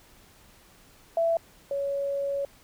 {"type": "tone pair in turn", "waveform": "sine", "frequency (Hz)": [666, 559], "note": ["E5", "C#5"], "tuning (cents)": [18, 14], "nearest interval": "minor third", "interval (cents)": 304, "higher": "first", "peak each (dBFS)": [-21, -26], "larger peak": "first", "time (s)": [[1.17, 1.37], [1.71, 2.45]], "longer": "second", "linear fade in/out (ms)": 2, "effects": ["pink hiss -56 dBFS RMS until 2.63 s"]}